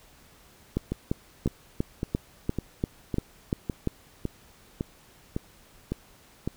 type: two click trains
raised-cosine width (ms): 3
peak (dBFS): -15 / -12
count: 11 / 10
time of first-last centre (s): 0.92-6.476 / 0.77-3.873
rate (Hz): 1.8 / 2.9
effects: pink hiss -56 dBFS RMS until 6.56 s